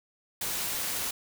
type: noise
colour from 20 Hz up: white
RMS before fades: -32 dBFS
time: 0.41-1.11 s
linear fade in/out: 5 ms
effects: none